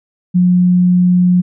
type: tone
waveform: sine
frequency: 179.5 Hz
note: F3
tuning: 48 cents sharp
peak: -7 dBFS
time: 0.34-1.42 s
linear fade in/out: 20 ms
effects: none